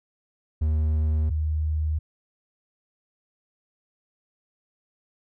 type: tone pair in turn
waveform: triangle / sine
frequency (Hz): 77.3 / 77.3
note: D#2 / D#2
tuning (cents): -11 / -11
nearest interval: unison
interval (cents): 0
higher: neither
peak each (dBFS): -18 / -22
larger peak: first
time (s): 0.61-1.3 / 1.3-1.99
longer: neither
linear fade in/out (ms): 10
effects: none